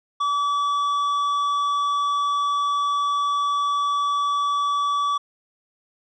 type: tone with tanh clipping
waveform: triangle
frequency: 1148 Hz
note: D6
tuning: 40 cents flat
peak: -21 dBFS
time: 0.2-5.18 s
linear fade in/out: 10 ms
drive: 12 dB
effects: none